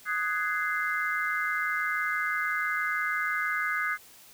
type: chord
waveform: sine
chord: Ab dominant seventh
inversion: second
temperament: just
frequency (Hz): 1245.9 / 1495.1 / 1661.2 / 2077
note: Eb6 / Gb6 / Ab6 / C7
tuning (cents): +2 / +18 / 0 / -13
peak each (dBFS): -32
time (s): 0.05-3.98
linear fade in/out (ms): 50
effects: white hiss -53 dBFS RMS until 4.33 s